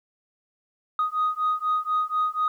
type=beating tone pair; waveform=sine; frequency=1244.5 / 1248.6 Hz; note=D#6 / D#6; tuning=0 / +6 cents; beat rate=4.1 Hz; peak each=-24 dBFS; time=0.99-2.48 s; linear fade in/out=2 ms; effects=tanh soft clip ceiling -17 dBFS + 10-bit